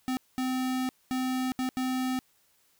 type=tone bursts at uneven times; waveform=square; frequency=257.2 Hz; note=C4; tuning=30 cents flat; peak=-28 dBFS; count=5; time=0.08-0.17 / 0.38-0.89 / 1.11-1.52 / 1.59-1.69 / 1.77-2.19 s; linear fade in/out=0 ms; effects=white hiss -67 dBFS RMS until 2.79 s